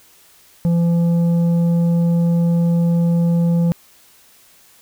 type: tone with tanh clipping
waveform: triangle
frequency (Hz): 170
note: F3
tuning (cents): -46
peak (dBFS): -14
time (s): 0.65-3.72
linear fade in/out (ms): 0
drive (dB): 11
effects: white hiss -50 dBFS RMS until 4.81 s